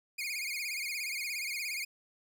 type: tone with vibrato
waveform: sawtooth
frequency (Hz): 2295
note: D7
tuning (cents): -40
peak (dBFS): -31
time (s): 0.18-1.85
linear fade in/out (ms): 10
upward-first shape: sine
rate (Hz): 17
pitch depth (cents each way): 140
effects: none